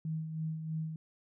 sine tone with tremolo, 158.7 Hz, D#3, 35 cents sharp, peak -32 dBFS, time 0.05-0.96 s, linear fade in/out 2 ms, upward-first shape sine, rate 3.1 Hz, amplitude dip 50%, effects none

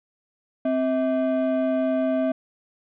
triangle ring-modulated tone, 452.5 Hz, A4, 48 cents sharp, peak -15 dBFS, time 0.65-2.32 s, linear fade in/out 5 ms, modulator 191 Hz, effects resampled to 8000 Hz + 9-bit

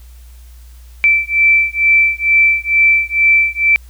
sine beating tone pair, 2330 / 2332.2 Hz, D7 / D7, -14 / -13 cents, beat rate 2.2 Hz, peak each -12 dBFS, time 1.04-3.76 s, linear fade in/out 0 ms, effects added 60 Hz sine -35 dBFS peak until 3.89 s + white hiss -50 dBFS RMS until 3.89 s

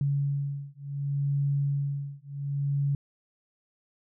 sine beating tone pair, 140.7 / 141.38 Hz, C#3 / C#3, +26 / +34 cents, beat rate 0.68 Hz, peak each -29 / -29 dBFS, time 0.01-2.95 s, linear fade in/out 2 ms, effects none

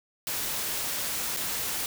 white noise with dropouts, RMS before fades -31 dBFS, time 0.27-1.86 s, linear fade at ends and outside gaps 1 ms, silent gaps 1.365-1.37 s, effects none

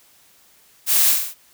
blue noise with echo, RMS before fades -17 dBFS, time 0.86-1.16 s, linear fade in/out 50 ms, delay 47 ms, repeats 4, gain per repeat -4 dB, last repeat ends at 1.348 s, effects white hiss -54 dBFS RMS until 1.53 s

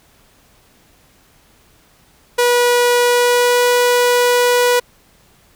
sawtooth tone with pitch glide, 485.9 to 489 Hz, B4 to B4, -28 to -17 cents, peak -7 dBFS, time 2.38-4.8 s, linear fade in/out 10 ms, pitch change +11 cents, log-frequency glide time 3.04-3.66 s, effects pink hiss -52 dBFS RMS until 5.55 s

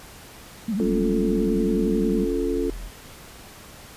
sine tone with vibrato, 207.7 Hz, G#3, in tune, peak -22 dBFS, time 0.68-2.25 s, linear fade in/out 5 ms, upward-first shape triangle, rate 11 Hz, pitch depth 230 cents each way
sine chord, Db augmented, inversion none, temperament equal with one note detuned, 278 / 349.2 / 440 Hz, Db4 / F4 / A4, +5 / 0 / 0 cents, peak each -26 dBFS, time 0.8-2.7 s, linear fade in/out 0 ms
triangle tone, 41.47 Hz, E1, 11 cents sharp, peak -29 dBFS, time 0.83-2.91 s, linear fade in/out 50 ms
effects pink hiss -44 dBFS RMS until 3.96 s + resampled to 32000 Hz

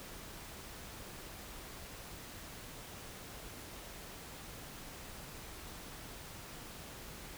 silence, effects pink hiss -49 dBFS RMS until 7.37 s

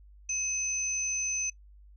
sine tone pair together, 2562 / 6093 Hz, E7 / F#8, -50 / +50 cents, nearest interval octave + minor third, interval 1500 cents, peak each -36 / -29 dBFS, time 0.29-1.5 s, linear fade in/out 5 ms, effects noise-tail reverb RT60 0.1 s tail -23 dB re dry + added 50 Hz sine -51 dBFS peak until 1.96 s

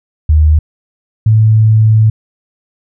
sine tone pair in turn, 76.9 / 109.55 Hz, D#2 / A2, -20 / -7 cents, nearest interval tritone, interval 613 cents, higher second, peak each -4 dBFS, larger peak neither, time 0.29-0.59 / 1.26-2.1 s, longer second, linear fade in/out 5 ms, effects none

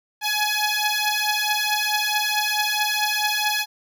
10% pulse beating tone pair, 840 / 844.6 Hz, G#5 / G#5, +19 / +29 cents, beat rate 4.6 Hz, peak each -15 dBFS, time 0.21-3.66 s, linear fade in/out 50 ms, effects none

